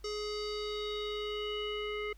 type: tone with low-pass filter sweep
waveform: square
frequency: 420 Hz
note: G#4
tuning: 19 cents sharp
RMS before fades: -37 dBFS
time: 0.04-2.13 s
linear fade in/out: 5 ms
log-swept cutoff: 5400 to 2400 Hz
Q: 5
effects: added 50 Hz sine -52 dBFS peak until 2.17 s + pink hiss -67 dBFS RMS until 2.17 s